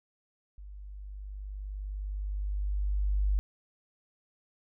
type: tone with level ramp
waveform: sine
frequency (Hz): 49.78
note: G1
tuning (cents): +27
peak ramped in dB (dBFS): -43 to -23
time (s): 0.58-3.39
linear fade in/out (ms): 0
effects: none